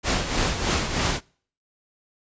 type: noise with tremolo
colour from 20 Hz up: pink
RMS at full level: -21 dBFS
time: 0.03-1.21 s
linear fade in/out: 50 ms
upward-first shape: triangle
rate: 3.2 Hz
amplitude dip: 65%
effects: noise-tail reverb RT60 0.5 s tail -26 dB re dry + resampled to 16000 Hz